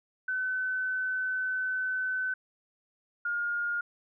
sine tone pair in turn, 1515 / 1420.2 Hz, F#6 / F6, +40 / +29 cents, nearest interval minor second, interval 111 cents, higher first, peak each -28 dBFS, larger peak neither, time 0.28-2.34 / 3.25-3.81 s, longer first, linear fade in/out 5 ms, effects none

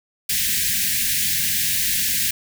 white band-stop noise, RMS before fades -21 dBFS, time 0.29-2.31 s, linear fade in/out 5 ms, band 250 to 1600 Hz, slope 96 dB/octave, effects none

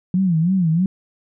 sine tone with vibrato, 174.61 Hz, F3, in tune, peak -14 dBFS, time 0.14-0.86 s, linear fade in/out 2 ms, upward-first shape sine, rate 3.1 Hz, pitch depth 170 cents each way, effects none

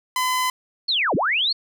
sawtooth tone, 1015 Hz, B5, 47 cents sharp, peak -16 dBFS, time 0.16-0.5 s, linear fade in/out 2 ms
sine linear two-way sweep, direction down then up, 4482 to 130.3 to 4482 Hz, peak -18 dBFS, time 0.88-1.53 s, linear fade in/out 10 ms, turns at 1.15 s
effects none

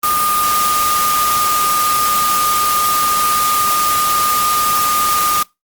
sine tone in noise, 1219 Hz, D#6, 36 cents flat, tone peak -14 dBFS, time 0.03-5.43 s, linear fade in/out 5 ms, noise white, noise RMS -19 dBFS, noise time 0.03-5.43 s, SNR +2 dB, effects noise-tail reverb RT60 0.2 s tail -22 dB re dry + Opus 32 kbps

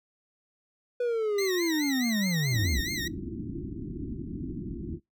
triangle linear sweep, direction down, 493.9 to 55.4 Hz, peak -23 dBFS, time 1-2.81 s, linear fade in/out 5 ms
20% pulse tone with vibrato, 1975.5 Hz, B6, in tune, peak -26 dBFS, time 1.38-3.08 s, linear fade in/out 5 ms, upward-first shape sine, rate 4.7 Hz, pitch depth 130 cents each way
white low-pass noise, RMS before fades -36 dBFS, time 2.5-5 s, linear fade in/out 50 ms, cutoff 360 Hz, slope 96 dB/octave
effects noise-tail reverb RT60 0.2 s tail -25 dB re dry

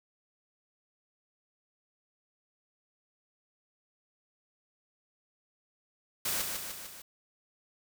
white noise with echo, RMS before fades -32 dBFS, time 6.25-6.42 s, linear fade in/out 5 ms, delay 150 ms, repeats 4, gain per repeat -4 dB, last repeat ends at 7.02 s, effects none

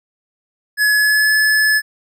square tone with pitch glide, 1698 to 1721.7 Hz, G#6 to A6, +38 to -38 cents, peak -12 dBFS, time 0.77-1.82 s, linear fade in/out 50 ms, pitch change +24 cents, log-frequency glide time 0.95-1.34 s, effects none

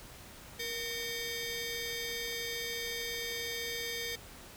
15% pulse ring-modulated tone, 1363 Hz, F6, 43 cents flat, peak -26 dBFS, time 0.59-4.16 s, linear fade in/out 10 ms, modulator 894 Hz, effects pink hiss -51 dBFS RMS until 4.56 s

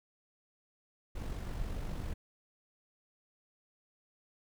brown noise with amplitude modulation, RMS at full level -36 dBFS, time 1.15-2.14 s, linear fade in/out 10 ms, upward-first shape sine, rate 47.4 Hz, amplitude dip 40%, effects none

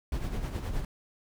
brown noise with tremolo, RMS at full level -30 dBFS, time 0.12-0.85 s, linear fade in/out 2 ms, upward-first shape sine, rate 9.6 Hz, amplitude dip 55%, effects none

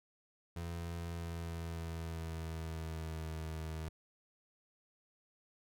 30% pulse tone with pitch glide, 84.7 to 79.49 Hz, E2 to D#2, +48 to +38 cents, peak -37 dBFS, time 0.56-3.89 s, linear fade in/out 5 ms, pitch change -110 cents, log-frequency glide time 1.03-3.3 s, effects none

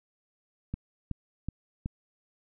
click train, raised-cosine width 5 ms, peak -20 dBFS, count 4, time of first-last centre 0.74-1.859 s, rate 2.68 Hz, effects none

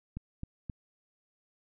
click train, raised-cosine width 5 ms, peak -25 dBFS, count 3, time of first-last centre 0.17-0.698 s, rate 3.79 Hz, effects none

